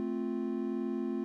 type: chord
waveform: triangle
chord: F major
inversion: first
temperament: equal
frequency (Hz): 220 / 261.6 / 349.2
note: A3 / C4 / F4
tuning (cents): 0 / 0 / 0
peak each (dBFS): -34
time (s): 0-1.24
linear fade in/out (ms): 0
effects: none